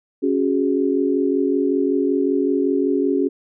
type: chord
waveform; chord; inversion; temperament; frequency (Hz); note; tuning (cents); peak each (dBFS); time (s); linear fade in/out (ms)
sine; C# suspended fourth; none; equal; 277.2 / 370 / 415.3; C#4 / F#4 / G#4; 0 / 0 / 0; -19 / -21 / -22; 0.22-3.29; 20
effects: none